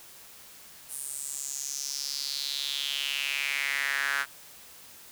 sawtooth tone with high-pass filter sweep, 140 Hz, C#3, 18 cents sharp, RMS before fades -32 dBFS, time 0.88-4.26 s, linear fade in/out 50 ms, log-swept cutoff 9900 to 1500 Hz, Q 4.6, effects white hiss -50 dBFS RMS until 5.11 s

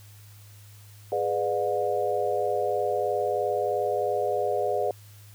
sine chord, G# diminished seventh, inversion none, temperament just, 415.3 / 498.4 / 598 / 717.6 Hz, G#4 / B4 / D5 / F5, 0 / +16 / +31 / +47 cents, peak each -29 dBFS, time 1.12-4.91 s, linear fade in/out 2 ms, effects added 103 Hz sine -47 dBFS peak until 5.34 s + white hiss -55 dBFS RMS until 5.34 s

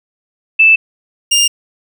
sine / 20% pulse tone pair in turn, 2637 / 2809 Hz, E7 / F7, 0 / +9 cents, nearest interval minor second, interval 109 cents, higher second, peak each -4 dBFS, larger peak neither, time 0.59-0.76 / 1.31-1.48 s, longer neither, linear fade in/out 10 ms, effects none

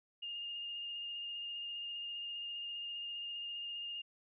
sine tone with vibrato, 2826 Hz, F7, 20 cents sharp, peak -40 dBFS, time 0.22-4.02 s, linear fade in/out 10 ms, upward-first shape square, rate 15 Hz, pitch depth 11 cents each way, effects none

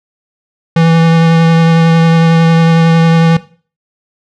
square tone with vibrato, 164.81 Hz, E3, in tune, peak -6 dBFS, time 0.76-3.37 s, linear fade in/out 5 ms, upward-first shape triangle, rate 11 Hz, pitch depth 15 cents each way, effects noise-tail reverb RT60 0.4 s tail -17 dB re dry + low-pass 4000 Hz 12 dB/octave

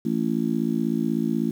harmonic tone, 56.2 Hz, A1, 37 cents sharp, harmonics 3 / 4 / 5 / 6, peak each -29 / -24 / -27 / -29 dBFS, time 0.05-1.51 s, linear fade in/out 5 ms, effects 8-bit

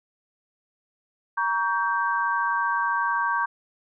sine chord, G diminished, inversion first, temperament just, 940.8 / 1128.9 / 1568 Hz, Bb5 / Db6 / G6, +16 / +31 / 0 cents, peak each -26 dBFS, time 1.37-3.46 s, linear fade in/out 10 ms, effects none

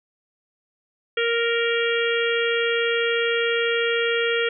harmonic tone, 466.2 Hz, A#4, in tune, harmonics 1 / 3 / 4 / 5 / 6 / 7, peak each -22 / -27 / -28 / -29 / -30 / -30 dBFS, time 1.17-4.49 s, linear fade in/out 5 ms, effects none

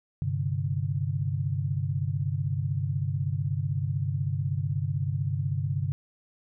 sine chord, G suspended fourth, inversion none, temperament equal, 98 / 130.81 / 146.83 Hz, G2 / C3 / D3, 0 / 0 / 0 cents, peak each -30 dBFS, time 0.22-5.92 s, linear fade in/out 0 ms, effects none

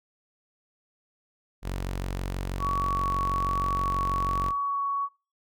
sawtooth tone, 46.25 Hz, F#1, in tune, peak -25 dBFS, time 1.62-4.53 s, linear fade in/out 50 ms
sine tone with vibrato, 1123 Hz, C#6, 22 cents sharp, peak -25 dBFS, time 2.59-5.09 s, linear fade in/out 50 ms, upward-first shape sine, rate 1.2 Hz, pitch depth 8 cents each way
effects noise-tail reverb RT60 0.3 s tail -18 dB re dry

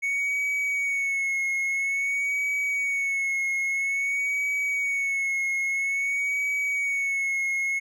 triangle tone with vibrato, 2217 Hz, C#7, in tune, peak -22 dBFS, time 0.02-7.8 s, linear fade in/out 20 ms, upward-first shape sine, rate 0.5 Hz, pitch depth 42 cents each way, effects none

